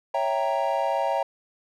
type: chord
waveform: triangle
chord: C# diminished seventh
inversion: none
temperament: equal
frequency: 554.4 / 659.3 / 784 / 932.3 Hz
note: C#5 / E5 / G5 / Bb5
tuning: 0 / 0 / 0 / 0 cents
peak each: -26 dBFS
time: 0.14-1.23 s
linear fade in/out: 5 ms
effects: none